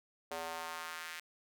square tone with high-pass filter sweep, 82.41 Hz, E2, in tune, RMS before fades -43 dBFS, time 0.31-1.2 s, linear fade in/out 5 ms, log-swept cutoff 570 to 1900 Hz, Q 1.6, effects none

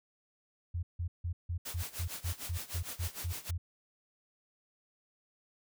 sine tone bursts, 86.3 Hz, F2, 20 cents flat, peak -32 dBFS, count 12, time 0.74-3.58 s, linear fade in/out 10 ms, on 90 ms, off 160 ms
white noise with tremolo, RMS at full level -40 dBFS, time 1.65-3.51 s, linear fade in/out 10 ms, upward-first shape sine, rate 6.6 Hz, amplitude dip 85%
effects none

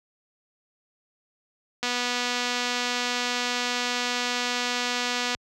click train, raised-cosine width 0.2 ms, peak -10 dBFS, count 863, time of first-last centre 1.83-5.348 s, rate 245 Hz, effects high-pass 60 Hz 12 dB/octave

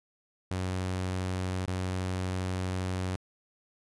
sawtooth tone with dropouts, 92.5 Hz, F#2, in tune, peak -26 dBFS, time 0.51-3.16 s, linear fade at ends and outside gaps 0 ms, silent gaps 1.658-1.677 s, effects resampled to 24000 Hz

